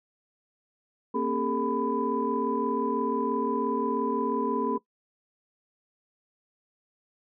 sine tone cluster, 234 / 270.8 / 404.4 / 450.3 / 998 Hz, A#3 / C#4 / G#4 / A4 / B5, +7 / -40 / -46 / +40 / +18 cents, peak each -31 dBFS, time 1.14-4.78 s, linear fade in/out 10 ms, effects noise-tail reverb RT60 0.1 s tail -18 dB re dry + tanh soft clip ceiling -13 dBFS

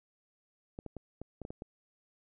clicks, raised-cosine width 2 ms, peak -28 dBFS, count 8, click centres 0.789 / 0.863 / 0.967 / 1.216 / 1.417 / 1.451 / 1.505 / 1.621 s, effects none

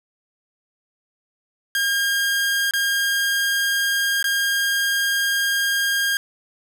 sawtooth tone with dropouts, 1615 Hz, G#6, 49 cents flat, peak -15 dBFS, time 1.75-6.17 s, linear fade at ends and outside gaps 1 ms, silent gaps 2.71-2.736 / 4.227-4.242 s, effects none

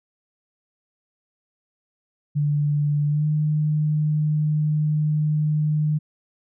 sine tone with pitch glide, 146.83 to 152.01 Hz, D3 to D#3, 0 to -40 cents, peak -18 dBFS, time 2.35-5.99 s, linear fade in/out 20 ms, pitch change +60 cents, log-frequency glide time 3.08-3.26 s, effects none

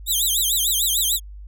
10% pulse tone with vibrato, 3520 Hz, A7, in tune, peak -11 dBFS, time 0.06-1.2 s, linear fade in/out 50 ms, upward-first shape sine, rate 6.7 Hz, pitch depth 220 cents each way, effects added 50 Hz sine -35 dBFS peak until 1.47 s

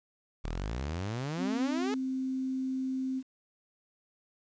sawtooth exponential sweep, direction up, 36 to 436.3 Hz, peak -29 dBFS, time 0.44-1.94 s, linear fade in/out 0 ms
sine tone, 261.6 Hz, C4, in tune, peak -30 dBFS, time 1.37-3.23 s, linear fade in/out 50 ms
effects resampled to 16000 Hz + 10-bit

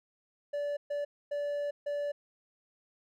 triangle tone bursts at uneven times, 579 Hz, D5, 25 cents flat, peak -29 dBFS, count 4, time 0.53-0.77 / 0.9-1.05 / 1.31-1.71 / 1.86-2.12 s, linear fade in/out 10 ms, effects none

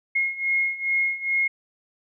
sine beating tone pair, 2153 / 2155.4 Hz, C7 / C#7, +49 / -49 cents, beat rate 2.4 Hz, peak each -26 / -23 dBFS, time 0.15-1.48 s, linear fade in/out 10 ms, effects none

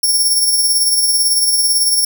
15% pulse tone with tremolo, 5480 Hz, F8, 34 cents flat, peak -4 dBFS, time 0.03-2.05 s, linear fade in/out 5 ms, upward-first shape sine, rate 18 Hz, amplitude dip 40%, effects none

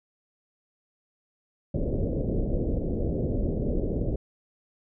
pink low-pass noise, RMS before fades -27 dBFS, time 1.74-4.16 s, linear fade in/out 5 ms, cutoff 570 Hz, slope 48 dB/octave, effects none

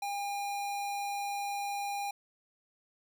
square tone, 807 Hz, G#5, 50 cents flat, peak -34 dBFS, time 0.02-2.11 s, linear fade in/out 5 ms, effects none

